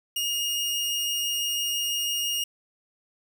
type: tone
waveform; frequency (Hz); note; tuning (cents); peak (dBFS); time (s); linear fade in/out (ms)
sawtooth; 2851; F7; +35; -22; 0.16-2.44; 5
effects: none